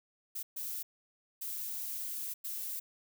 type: noise bursts at uneven times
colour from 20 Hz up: violet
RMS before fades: -39 dBFS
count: 4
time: 0.35-0.43 / 0.56-0.83 / 1.41-2.34 / 2.44-2.8 s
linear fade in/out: 10 ms
effects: none